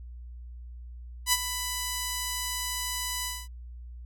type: tone with ADSR envelope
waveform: 5% pulse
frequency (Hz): 994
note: B5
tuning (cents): +11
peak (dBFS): -7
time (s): 1.26-3.48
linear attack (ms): 66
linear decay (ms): 39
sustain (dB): -11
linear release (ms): 230
effects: added 60 Hz sine -40 dBFS peak until 4.05 s

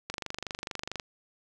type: click train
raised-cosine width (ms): 0.2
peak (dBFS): -17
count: 23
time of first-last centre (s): 0.1-0.998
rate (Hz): 24.5
effects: none

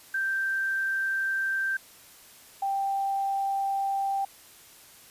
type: tone pair in turn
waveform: sine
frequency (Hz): 1568 / 786.3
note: G6 / G5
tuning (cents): 0 / +5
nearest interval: octave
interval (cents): 1195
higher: first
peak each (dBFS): -25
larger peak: neither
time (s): 0.14-1.77 / 2.62-4.25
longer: neither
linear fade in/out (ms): 5
effects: white hiss -52 dBFS RMS until 5.1 s + resampled to 32000 Hz

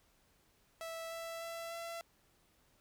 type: tone with pitch steps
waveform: sawtooth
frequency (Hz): 657 / 662.3 / 667.7 / 673.1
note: E5 / E5 / E5 / E5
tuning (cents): -6 / +8 / +22 / +36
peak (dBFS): -38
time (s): 0.81-2.01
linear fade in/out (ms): 0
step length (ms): 300
effects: pink hiss -71 dBFS RMS until 2.8 s

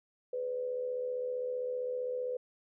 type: tone with amplitude modulation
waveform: sine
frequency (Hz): 500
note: B4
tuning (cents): +21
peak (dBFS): -30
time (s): 0.33-2.37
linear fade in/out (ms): 5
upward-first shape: sine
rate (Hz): 75.4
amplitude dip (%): 55
effects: none

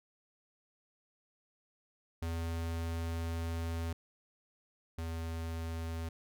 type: tone pair in turn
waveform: square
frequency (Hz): 83 / 82.24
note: E2 / E2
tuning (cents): +12 / -4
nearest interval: unison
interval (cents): 16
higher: first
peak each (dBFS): -35 / -37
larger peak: first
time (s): 2.22-3.93 / 4.98-6.09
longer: first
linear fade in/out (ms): 5
effects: none

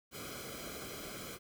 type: noise with comb filter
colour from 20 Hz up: pink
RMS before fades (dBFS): -45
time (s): 0.11-1.39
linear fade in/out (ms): 50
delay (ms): 1.1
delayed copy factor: -0.8
effects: none

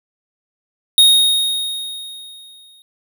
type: tone with exponential decay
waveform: square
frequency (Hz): 3729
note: A#7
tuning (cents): 0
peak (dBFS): -6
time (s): 0.98-2.82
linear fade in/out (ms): 1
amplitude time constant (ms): 400
effects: none

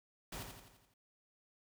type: noise with echo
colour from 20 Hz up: pink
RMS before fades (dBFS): -45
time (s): 0.32-0.43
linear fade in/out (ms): 5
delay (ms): 85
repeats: 6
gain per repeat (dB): -5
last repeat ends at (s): 0.94
effects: none

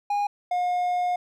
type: tone pair in turn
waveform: triangle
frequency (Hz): 818 / 716.6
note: G#5 / F5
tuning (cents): -26 / +44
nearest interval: major second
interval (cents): 230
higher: first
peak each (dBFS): -20 / -20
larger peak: neither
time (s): 0.1-0.27 / 0.51-1.16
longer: second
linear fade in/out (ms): 5
effects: none

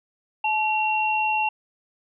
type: tone pair together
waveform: sine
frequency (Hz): 862 / 2737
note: A5 / F7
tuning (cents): -36 / -36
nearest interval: octave + minor sixth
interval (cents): 2000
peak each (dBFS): -22 / -24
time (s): 0.44-1.49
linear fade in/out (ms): 5
effects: none

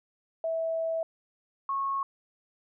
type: tone pair in turn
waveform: sine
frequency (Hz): 653 / 1095.5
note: E5 / C#6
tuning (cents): -17 / -21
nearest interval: major sixth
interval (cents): 896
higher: second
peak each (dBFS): -27 / -27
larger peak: neither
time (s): 0.44-1.03 / 1.69-2.03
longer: first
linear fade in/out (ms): 2
effects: none

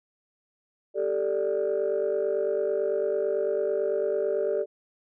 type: chord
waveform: sine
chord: G suspended second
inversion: none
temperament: just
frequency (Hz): 392 / 441 / 588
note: G4 / A4 / D5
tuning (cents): 0 / +4 / +2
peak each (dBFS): -27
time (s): 0.94-4.66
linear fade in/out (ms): 50
effects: tanh soft clip ceiling -18 dBFS

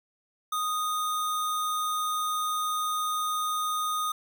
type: tone with sample-and-hold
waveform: sine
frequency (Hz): 1243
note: D#6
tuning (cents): -2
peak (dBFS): -26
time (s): 0.52-4.12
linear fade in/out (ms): 5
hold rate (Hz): 4900
effects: none

